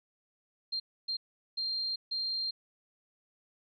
sine tone bursts at uneven times, 4186 Hz, C8, in tune, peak -31 dBFS, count 4, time 0.72-0.8 / 1.08-1.17 / 1.57-1.96 / 2.11-2.51 s, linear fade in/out 10 ms, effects none

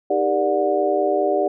sine tone cluster, 312.1 / 397 / 466.8 / 588 / 728 Hz, D#4 / G4 / A#4 / D5 / F#5, +5 / +22 / +2 / +2 / -28 cents, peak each -26 / -21 / -28 / -21 / -23 dBFS, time 0.1-1.48 s, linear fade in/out 5 ms, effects none

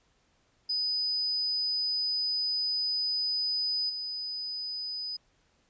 sine tone with level steps, 4990 Hz, D#8, 4 cents sharp, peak -27 / -33 dBFS, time 0.69-5.17 s, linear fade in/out 10 ms, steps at 3.89 s, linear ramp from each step 10 ms, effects pink hiss -69 dBFS RMS until 5.69 s + resampled to 16000 Hz

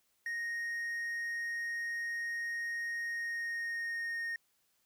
triangle tone with pitch glide, 1864.7 to 1849.7 Hz, A#6 to A#6, 0 to -14 cents, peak -33 dBFS, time 0.26-4.36 s, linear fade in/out 2 ms, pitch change -14 cents, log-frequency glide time 3.03-4.24 s, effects white hiss -75 dBFS RMS until 4.85 s

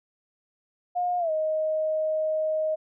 sine tone with pitch glide, 714 to 625.2 Hz, F5 to D#5, +38 to +8 cents, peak -23 dBFS, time 0.95-2.76 s, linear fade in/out 20 ms, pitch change -230 cents, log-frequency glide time 1.19-1.31 s, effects none

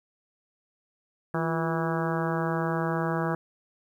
harmonic tone with a mistuned harmonic, 163.2 Hz, E3, 17 cents flat, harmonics 1 / 2 / 3 / 4 / 5 / 6 / 7 / 8 / 9 / 10, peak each -29 / -32 / -34 / -35 / -36 / -37 / -37 / -38 / -39 / -39 dBFS, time 1.34-3.35 s, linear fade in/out 2 ms, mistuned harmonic 2, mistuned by +74 cents, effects 10-bit

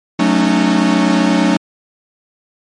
45% pulse chord, D# half-diminished seventh, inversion first, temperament equal with one note detuned, 185 / 220 / 277.2 / 305.6 Hz, F#3 / A3 / C#4 / D#4, 0 / 0 / 0 / -31 cents, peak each -16 dBFS, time 0.19-1.57 s, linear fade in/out 5 ms, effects low-pass 6000 Hz 12 dB/octave + MP3 48 kbps

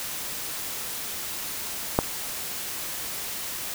click, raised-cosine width 1 ms, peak -4 dBFS, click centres 1.989 s, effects white hiss -33 dBFS RMS until 3.74 s

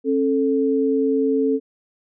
sine tone pair together, 269.9 / 440 Hz, C#4 / A4, -46 / 0 cents, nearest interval minor sixth, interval 846 cents, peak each -19 dBFS, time 0.04-1.6 s, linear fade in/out 50 ms, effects none

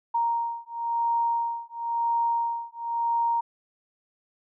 sine beating tone pair, 932.3 / 933.27 Hz, A#5 / A#5, 0 / +2 cents, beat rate 0.97 Hz, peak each -27 dBFS, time 0.14-3.41 s, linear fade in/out 10 ms, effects none

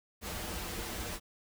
pink noise with comb filter, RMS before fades -39 dBFS, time 0.21-1.2 s, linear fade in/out 50 ms, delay 7.4 ms, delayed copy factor -0.55, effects none

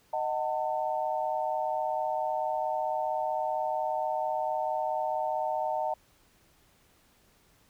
sine chord, D# diminished, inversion none, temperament just, 622.3 / 746.7 / 896 Hz, D#5 / F#5 / A5, 0 / +16 / +31 cents, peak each -32 dBFS, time 0.13-5.94 s, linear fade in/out 5 ms, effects pink hiss -64 dBFS RMS until 7.69 s

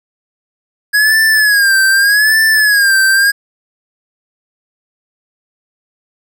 square tone with vibrato, 1661.2 Hz, G#6, in tune, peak -8 dBFS, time 0.93-3.32 s, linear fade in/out 20 ms, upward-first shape sine, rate 0.83 Hz, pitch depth 110 cents each way, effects none

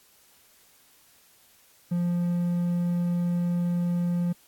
triangle tone with hard clipping, 174.61 Hz, F3, in tune, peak -24 dBFS, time 1.91-4.33 s, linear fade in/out 10 ms, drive 6 dB, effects white hiss -59 dBFS RMS until 4.47 s + AAC 64 kbps

